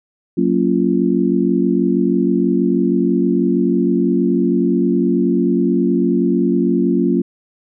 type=chord; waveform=sine; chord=Gb major seventh; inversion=none; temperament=just; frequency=185 / 231.2 / 277.5 / 346.9 Hz; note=Gb3 / Bb3 / Db4 / F4; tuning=0 / -14 / +2 / -12 cents; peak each=-18 dBFS; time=0.37-7.22 s; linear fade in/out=10 ms; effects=none